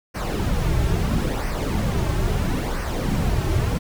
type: noise with flanger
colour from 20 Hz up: brown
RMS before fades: -22 dBFS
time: 0.14-3.79 s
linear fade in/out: 20 ms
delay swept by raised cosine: 0.27 to 4.17 ms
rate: 0.75 Hz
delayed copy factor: -0.6
effects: none